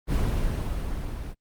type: noise with level ramp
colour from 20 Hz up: brown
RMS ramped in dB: -22 to -34 dBFS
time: 0.07-1.35 s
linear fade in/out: 50 ms
effects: Opus 24 kbps